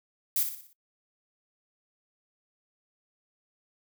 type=noise with echo; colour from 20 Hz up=violet; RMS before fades=-26 dBFS; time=0.36-0.43 s; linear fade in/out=2 ms; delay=60 ms; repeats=5; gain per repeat=-7 dB; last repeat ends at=0.73 s; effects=noise-tail reverb RT60 0.1 s tail -22 dB re dry